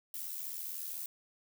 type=noise with amplitude modulation; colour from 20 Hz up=violet; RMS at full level=-38 dBFS; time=0.14-1.06 s; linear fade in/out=2 ms; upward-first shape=sine; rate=80 Hz; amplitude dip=65%; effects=none